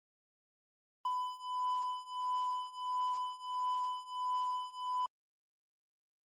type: beating tone pair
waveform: triangle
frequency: 1000 / 1001.5 Hz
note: B5 / B5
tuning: +21 / +24 cents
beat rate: 1.5 Hz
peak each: -36 / -34 dBFS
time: 1.05-5.06 s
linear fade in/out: 2 ms
effects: Opus 24 kbps